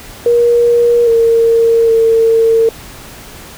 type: tone with pitch steps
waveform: sine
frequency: 474.8 / 459.4 / 453.3 Hz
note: A#4 / A#4 / A#4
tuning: +32 / -25 / -48 cents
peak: -6 dBFS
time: 0.26-2.69 s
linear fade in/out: 2 ms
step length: 810 ms
effects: pink hiss -33 dBFS RMS until 3.57 s